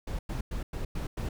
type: noise bursts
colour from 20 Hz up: brown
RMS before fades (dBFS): -33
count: 6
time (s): 0.07-1.29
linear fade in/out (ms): 5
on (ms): 120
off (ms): 100
effects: none